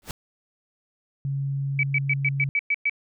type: noise with exponential growth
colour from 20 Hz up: pink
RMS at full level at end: -28 dBFS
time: 0.02-0.11 s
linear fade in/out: 1 ms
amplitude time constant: 19 ms
type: tone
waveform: sine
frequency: 138.3 Hz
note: C#3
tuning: 4 cents flat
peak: -24 dBFS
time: 1.25-2.49 s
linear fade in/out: 0 ms
type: tone bursts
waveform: sine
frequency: 2289 Hz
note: D7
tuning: 45 cents flat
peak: -19 dBFS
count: 8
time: 1.79-2.896 s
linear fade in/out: 2 ms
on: 42 ms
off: 110 ms
effects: none